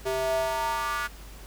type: tone with high-pass filter sweep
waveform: square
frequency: 130.81 Hz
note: C3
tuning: in tune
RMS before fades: -28 dBFS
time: 0.05-1.08 s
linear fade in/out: 20 ms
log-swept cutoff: 470 to 1400 Hz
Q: 4.5
effects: added 50 Hz sine -43 dBFS peak until 1.46 s + pink hiss -49 dBFS RMS until 1.46 s